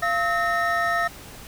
triangle tone cluster, 688 / 1291 / 1833 Hz, F5 / E6 / A#6, -26 / -37 / -30 cents, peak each -23 dBFS, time 0.02-1.08 s, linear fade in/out 10 ms, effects pink hiss -42 dBFS RMS until 1.47 s

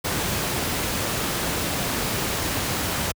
pink noise, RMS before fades -25 dBFS, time 0.04-3.12 s, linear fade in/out 10 ms, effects high-pass 60 Hz 12 dB/octave

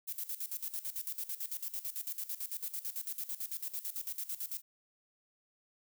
violet noise with tremolo, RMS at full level -38 dBFS, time 0.07-4.62 s, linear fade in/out 20 ms, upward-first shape square, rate 9 Hz, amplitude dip 80%, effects none

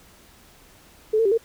sine tone with pitch steps, 433.3 / 452.7 / 393.6 / 456 Hz, A4 / A4 / G4 / A#4, -27 / +49 / +7 / -38 cents, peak -16 dBFS, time 1.13-1.378 s, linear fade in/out 10 ms, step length 62 ms, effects pink hiss -52 dBFS RMS until 1.44 s

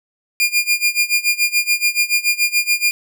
sawtooth tone with tremolo, 2414 Hz, D7, 47 cents sharp, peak -8 dBFS, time 0.4-2.91 s, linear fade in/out 0 ms, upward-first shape sine, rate 7 Hz, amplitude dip 90%, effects none

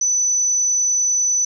sine tone, 5990 Hz, F#8, 20 cents sharp, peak -15 dBFS, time 0.01-1.45 s, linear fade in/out 5 ms, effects none

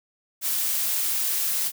blue noise, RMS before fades -25 dBFS, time 0.41-1.72 s, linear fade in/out 50 ms, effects none

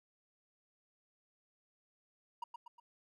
triangle tone with echo, 950 Hz, A#5, 33 cents sharp, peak -36 dBFS, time 2.42-2.44 s, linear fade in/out 5 ms, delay 120 ms, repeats 3, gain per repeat -6 dB, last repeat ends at 2.8 s, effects none

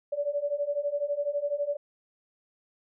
sine beating tone pair, 570 / 582 Hz, C#5 / D5, +48 / -16 cents, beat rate 12 Hz, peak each -31 / -29 dBFS, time 0.12-1.77 s, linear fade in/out 10 ms, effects none

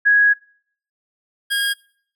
sine / 25% pulse tone pair in turn, 1661.2 / 1628.9 Hz, G#6 / G#6, 0 / -34 cents, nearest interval unison, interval 34 cents, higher first, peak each -10 / -14 dBFS, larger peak first, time 0.05-0.34 / 1.5-1.74 s, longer first, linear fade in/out 20 ms, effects noise-tail reverb RT60 0.6 s tail -25 dB re dry

